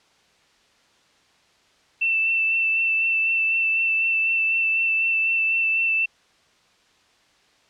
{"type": "tone with vibrato", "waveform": "sine", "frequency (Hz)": 2668, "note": "E7", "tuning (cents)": 20, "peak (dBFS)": -18, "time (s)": [2.01, 6.06], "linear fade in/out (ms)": 10, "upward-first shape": "sine", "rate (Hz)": 4, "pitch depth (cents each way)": 17, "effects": ["white hiss -59 dBFS RMS until 7.69 s", "low-pass 5000 Hz 12 dB/octave"]}